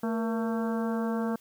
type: harmonic tone with a mistuned harmonic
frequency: 224.7 Hz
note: A3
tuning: 37 cents sharp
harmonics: 1 / 2 / 3 / 4 / 5 / 6 / 7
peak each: -28 / -34 / -38 / -40 / -42 / -44 / -45 dBFS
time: 0.03-1.36 s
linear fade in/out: 5 ms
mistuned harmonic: 2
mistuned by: +74 cents
effects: white hiss -60 dBFS RMS until 1.4 s